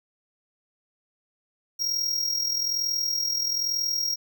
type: tone with amplitude modulation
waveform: square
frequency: 5600 Hz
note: F8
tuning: 4 cents sharp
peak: -22 dBFS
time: 1.79-4.16 s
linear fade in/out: 20 ms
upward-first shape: sine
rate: 41.1 Hz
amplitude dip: 60%
effects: none